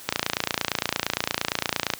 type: click train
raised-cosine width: 0.2 ms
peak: -4 dBFS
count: 54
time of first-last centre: 0.09-1.937 s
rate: 28.7 Hz
effects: white hiss -43 dBFS RMS until 1.99 s + high-pass 80 Hz 12 dB/octave